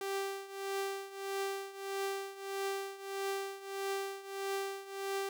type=tone with tremolo; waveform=sawtooth; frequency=392 Hz; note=G4; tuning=in tune; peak=-29 dBFS; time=0.01-5.29 s; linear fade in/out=2 ms; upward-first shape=triangle; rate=1.6 Hz; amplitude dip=85%; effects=none